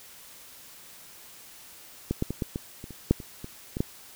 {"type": "clicks", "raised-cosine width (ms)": 3, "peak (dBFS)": [-13, -12, -17, -14, -17, -26, -28, -6, -26, -24, -18, -11], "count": 12, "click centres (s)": [2.11, 2.224, 2.306, 2.422, 2.559, 2.841, 2.907, 3.11, 3.202, 3.444, 3.769, 3.805], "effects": ["white hiss -49 dBFS RMS until 4.15 s"]}